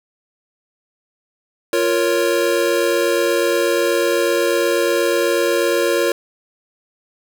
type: chord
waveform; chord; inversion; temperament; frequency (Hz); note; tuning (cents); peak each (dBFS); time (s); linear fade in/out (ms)
square; Bb minor; second; equal; 349.2 / 466.2 / 554.4; F4 / Bb4 / Db5; 0 / 0 / 0; -20; 1.73-6.12; 2
effects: none